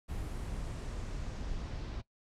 brown noise with low-pass filter sweep, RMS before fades -39 dBFS, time 0.08-2.02 s, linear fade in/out 20 ms, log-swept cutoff 12000 to 4700 Hz, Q 1.4, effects noise-tail reverb RT60 0.1 s tail -18 dB re dry

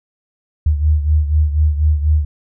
sine beating tone pair, 75.3 / 79.4 Hz, D2 / D#2, +44 / +36 cents, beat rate 4.1 Hz, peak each -12 / -18 dBFS, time 0.66-2.25 s, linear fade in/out 5 ms, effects none

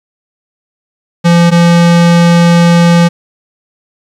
square tone pair in turn, 171.2 / 171.2 Hz, F3 / F3, -34 / -34 cents, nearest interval unison, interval 0 cents, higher neither, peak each -4 dBFS, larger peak neither, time 1.24-1.51 / 1.51-3.09 s, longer second, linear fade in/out 20 ms, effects low-pass 7000 Hz 12 dB/octave + 7-bit

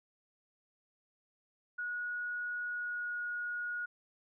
sine tone with pitch glide, 1455 to 1445.8 Hz, F#6 to F#6, -29 to -40 cents, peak -35 dBFS, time 1.78-3.86 s, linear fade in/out 10 ms, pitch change -11 cents, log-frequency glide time 2.66-3.2 s, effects none

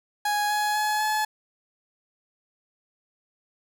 30% pulse tone with pitch steps, 830.6 / 839.3 / 848.1 / 856.9 Hz, G#5 / G#5 / G#5 / A5, 0 / +18 / +36 / -46 cents, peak -20 dBFS, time 0.25-1.25 s, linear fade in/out 5 ms, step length 250 ms, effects none

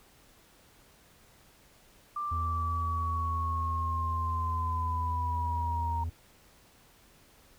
sine linear sweep, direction down, 1187 to 929 Hz, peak -31 dBFS, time 2.16-6.04 s, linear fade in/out 5 ms
triangle tone, 82.41 Hz, E2, in tune, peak -29 dBFS, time 2.31-6.1 s, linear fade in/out 10 ms
effects pink hiss -60 dBFS RMS until 7.58 s

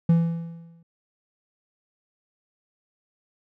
triangle tone with exponential decay, 167.1 Hz, E3, 24 cents sharp, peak -11 dBFS, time 0.09-0.83 s, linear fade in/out 5 ms, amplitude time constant 160 ms, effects none

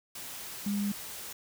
sine tone in noise, 203.3 Hz, G#3, 37 cents flat, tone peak -28 dBFS, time 0.66-0.92 s, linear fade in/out 5 ms, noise white, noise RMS -42 dBFS, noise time 0.15-1.33 s, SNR +11 dB, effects none

